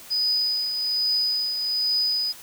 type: tone with tremolo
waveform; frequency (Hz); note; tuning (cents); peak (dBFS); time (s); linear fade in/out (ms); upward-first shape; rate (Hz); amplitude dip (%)
sine; 4978; D#8; 0; -19; 0.1-2.33; 20; triangle; 1.2; 50
effects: white hiss -44 dBFS RMS until 2.42 s